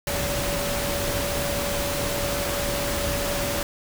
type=tone in noise; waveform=sine; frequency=571 Hz; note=D5; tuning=49 cents flat; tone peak=-29 dBFS; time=0.07-3.63 s; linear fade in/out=2 ms; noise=pink; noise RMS=-27 dBFS; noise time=0.07-3.63 s; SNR=-5 dB; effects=none